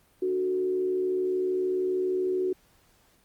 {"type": "tone with frequency modulation", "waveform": "sine", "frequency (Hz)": 370, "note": "F#4", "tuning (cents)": 0, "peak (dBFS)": -24, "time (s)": [0.22, 2.53], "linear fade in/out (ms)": 5, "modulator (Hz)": 73.1, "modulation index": 0.43, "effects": ["pink hiss -63 dBFS RMS until 3.24 s", "Opus 32 kbps"]}